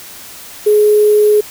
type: tone with sample-and-hold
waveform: sine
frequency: 420.6 Hz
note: G#4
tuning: 22 cents sharp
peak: -6 dBFS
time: 0.66-1.41 s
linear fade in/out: 10 ms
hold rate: 11025 Hz
effects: white hiss -33 dBFS RMS until 1.5 s